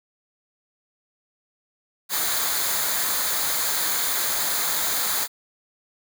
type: noise with comb filter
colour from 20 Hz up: white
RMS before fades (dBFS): -24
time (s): 2.09-5.28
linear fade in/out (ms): 50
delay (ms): 0.36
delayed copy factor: -0.6
effects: none